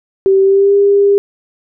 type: tone with pitch glide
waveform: sine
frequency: 386.8 to 401.6 Hz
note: G4 to G4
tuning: -23 to +42 cents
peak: -6 dBFS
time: 0.26-1.18 s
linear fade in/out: 0 ms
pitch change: +65 cents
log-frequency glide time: 0.42-0.74 s
effects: none